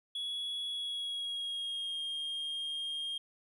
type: tone with pitch glide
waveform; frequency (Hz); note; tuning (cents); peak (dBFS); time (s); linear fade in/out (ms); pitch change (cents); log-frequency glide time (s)
sine; 3365 to 3226; G#7 to G7; +22 to +49; -32; 0.15-3.18; 5; -73; 0.69-2.02
effects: tanh soft clip ceiling -34 dBFS + 12-bit